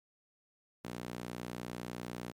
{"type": "tone with high-pass filter", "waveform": "sawtooth", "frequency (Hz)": 60, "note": "B1", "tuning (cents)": -49, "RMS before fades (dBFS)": -43, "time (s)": [0.84, 2.32], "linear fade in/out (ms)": 10, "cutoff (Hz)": 190, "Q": 1, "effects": ["MP3 96 kbps"]}